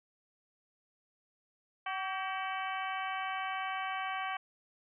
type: harmonic tone with a mistuned harmonic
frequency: 379.9 Hz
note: F#4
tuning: 46 cents sharp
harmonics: 2 / 3 / 4 / 5 / 6 / 7 / 8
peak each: -38 / -39 / -42 / -46 / -43 / -49 / -47 dBFS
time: 1.86-4.37 s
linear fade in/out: 5 ms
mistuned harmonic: 4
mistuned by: +60 cents
effects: none

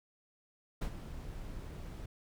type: noise with ADSR envelope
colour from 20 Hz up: brown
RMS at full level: -33 dBFS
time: 0.81-2.06 s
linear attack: 11 ms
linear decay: 79 ms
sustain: -11 dB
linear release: 6 ms
effects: none

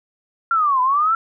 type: linear two-way sweep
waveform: sine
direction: down then up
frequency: 1387 to 993 to 1361 Hz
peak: -14 dBFS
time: 0.51-1.15 s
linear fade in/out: 2 ms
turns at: 0.81 s
effects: none

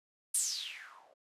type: noise with low-pass filter sweep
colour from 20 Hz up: violet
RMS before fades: -38 dBFS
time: 0.34-1.14 s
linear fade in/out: 10 ms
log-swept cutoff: 10000 to 540 Hz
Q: 6.8
effects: resampled to 32000 Hz

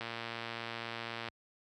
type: click train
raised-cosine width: 0.3 ms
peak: -23 dBFS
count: 149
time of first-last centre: 0.01-1.286 s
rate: 116 Hz
effects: high-pass 60 Hz 12 dB/octave

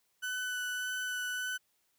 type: tone with vibrato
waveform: 35% pulse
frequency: 1496 Hz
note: F#6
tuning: 19 cents sharp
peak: -32 dBFS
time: 0.22-1.58 s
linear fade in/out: 20 ms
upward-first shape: sine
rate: 1.7 Hz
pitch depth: 10 cents each way
effects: white hiss -75 dBFS RMS until 1.98 s

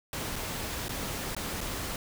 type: noise with dropouts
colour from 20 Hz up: pink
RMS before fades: -35 dBFS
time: 0.13-1.96 s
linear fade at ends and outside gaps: 1 ms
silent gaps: 0.358-0.362 / 0.883-0.892 / 1.349-1.365 / 1.607-1.612 s
effects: none

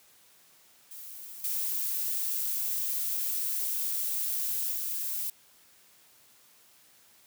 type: noise with level steps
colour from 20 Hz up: violet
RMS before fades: -44 / -31 / -33 dBFS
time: 0.91-5.3 s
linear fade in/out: 2 ms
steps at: 1.44 / 4.72 s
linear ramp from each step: 2 ms
effects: white hiss -60 dBFS RMS until 7.26 s + high-pass 80 Hz 12 dB/octave

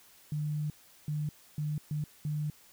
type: tone bursts at uneven times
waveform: sine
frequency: 150.1 Hz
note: D3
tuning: 38 cents sharp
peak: -30 dBFS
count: 5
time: 0.32-0.7 / 1.08-1.29 / 1.58-1.78 / 1.91-2.04 / 2.25-2.5 s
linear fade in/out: 2 ms
effects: white hiss -59 dBFS RMS until 2.72 s

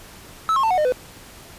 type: tone with pitch steps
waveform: triangle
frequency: 1304 / 1077.7 / 890.7 / 736.1 / 608.3 / 502.8 Hz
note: E6 / C#6 / A5 / F#5 / D#5 / B4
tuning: -19 / -49 / +21 / -9 / -39 / +31 cents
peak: -14 dBFS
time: 0.49-0.922 s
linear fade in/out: 0 ms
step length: 72 ms
effects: pink hiss -43 dBFS RMS until 1.58 s + resampled to 32000 Hz

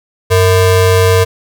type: ring-modulated tone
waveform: square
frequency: 277.2 Hz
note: C#4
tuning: in tune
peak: -4 dBFS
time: 0.3-1.25 s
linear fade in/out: 20 ms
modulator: 182 Hz
effects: none

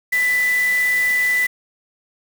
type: tone in noise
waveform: sine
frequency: 1989 Hz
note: B6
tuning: 12 cents sharp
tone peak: -15 dBFS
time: 0.12-1.47 s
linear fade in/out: 10 ms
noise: white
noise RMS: -31 dBFS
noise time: 0.12-1.47 s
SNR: +13 dB
effects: none

